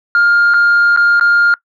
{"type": "tone with dropouts", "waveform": "sine", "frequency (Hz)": 1408, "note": "F6", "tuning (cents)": 14, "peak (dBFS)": -5, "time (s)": [0.15, 1.54], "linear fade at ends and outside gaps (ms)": 1, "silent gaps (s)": [[0.538, 0.542], [0.963, 0.973], [1.197, 1.21]], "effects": ["noise-tail reverb RT60 0.1 s tail -22 dB re dry", "tanh soft clip ceiling -5 dBFS"]}